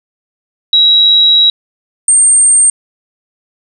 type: tone pair in turn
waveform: sine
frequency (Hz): 3866 / 8679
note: B7 / C#9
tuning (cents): -38 / -38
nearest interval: octave + major second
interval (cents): 1400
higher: second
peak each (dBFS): -4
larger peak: neither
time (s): 0.73-1.5 / 2.08-2.7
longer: first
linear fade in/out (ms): 2
effects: none